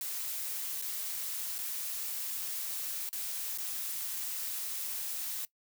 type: noise with dropouts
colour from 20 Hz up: blue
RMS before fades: -37 dBFS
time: 0.01-5.45 s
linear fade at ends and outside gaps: 1 ms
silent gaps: 0.815-0.822 / 1.582-1.587 / 3.091-3.129 / 3.576-3.584 s
effects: noise-tail reverb RT60 0.1 s tail -20 dB re dry